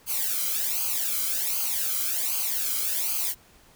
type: noise with flanger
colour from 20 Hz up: blue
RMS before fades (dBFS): -27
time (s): 0.06-3.35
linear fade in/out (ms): 50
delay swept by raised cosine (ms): 0.54 to 1.13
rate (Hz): 1.3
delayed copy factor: -0.85
effects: pink hiss -56 dBFS RMS until 3.75 s